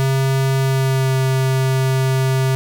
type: tone with pitch glide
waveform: square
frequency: 134 to 132.08 Hz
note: C3 to C3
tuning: +42 to +17 cents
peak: -15 dBFS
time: 0-2.55 s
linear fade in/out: 0 ms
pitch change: -25 cents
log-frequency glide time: 0.58-1.16 s
effects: none